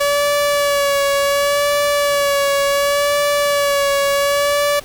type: tone with vibrato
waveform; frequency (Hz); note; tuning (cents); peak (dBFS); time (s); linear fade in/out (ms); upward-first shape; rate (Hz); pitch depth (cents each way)
sawtooth; 570; C#5; +48; -10; 0-4.8; 10; sine; 0.69; 27
effects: pink hiss -39 dBFS RMS until 4.84 s